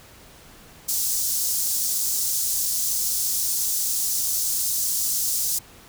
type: high-pass noise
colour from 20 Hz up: pink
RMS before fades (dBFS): -24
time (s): 0.88-5.59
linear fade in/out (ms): 10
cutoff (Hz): 5600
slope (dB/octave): 24
effects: pink hiss -48 dBFS RMS until 5.88 s